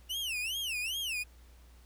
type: tone with vibrato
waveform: 40% pulse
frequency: 2820 Hz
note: F7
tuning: 16 cents sharp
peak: -32 dBFS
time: 0.09-1.24 s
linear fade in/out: 20 ms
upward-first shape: sine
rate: 2.5 Hz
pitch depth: 260 cents each way
effects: added 60 Hz sine -54 dBFS peak until 1.85 s + pink hiss -64 dBFS RMS until 1.85 s